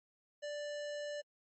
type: tone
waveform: square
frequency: 587.3 Hz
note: D5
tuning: in tune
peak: -40 dBFS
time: 0.42-1.22 s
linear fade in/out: 20 ms
effects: MP3 32 kbps